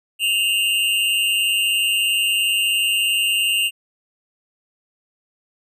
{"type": "tone with amplitude modulation", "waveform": "square", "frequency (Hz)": 2794, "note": "F7", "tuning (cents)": 0, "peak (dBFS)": -14, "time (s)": [0.19, 3.71], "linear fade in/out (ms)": 50, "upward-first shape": "sine", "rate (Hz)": 211, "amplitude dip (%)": 70, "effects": ["resampled to 32000 Hz"]}